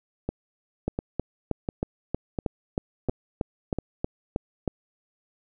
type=two click trains; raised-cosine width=2 ms; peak=-12 / -14 dBFS; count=13 / 6; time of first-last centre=0.88-4.677 / 0.29-3.787 s; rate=3.16 / 1.43 Hz; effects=none